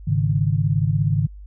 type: chord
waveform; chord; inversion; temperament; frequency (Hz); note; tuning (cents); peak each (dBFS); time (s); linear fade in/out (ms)
sine; Ab suspended fourth; none; equal; 103.83 / 138.59 / 155.56; Ab2 / Db3 / Eb3; 0 / 0 / 0; -21; 0.07-1.27; 10
effects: added 50 Hz sine -36 dBFS peak until 1.46 s